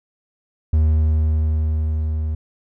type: tone with level ramp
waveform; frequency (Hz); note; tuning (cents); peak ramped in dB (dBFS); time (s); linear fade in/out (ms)
triangle; 77.78; D#2; 0; -10 to -18; 0.73-2.35; 5
effects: none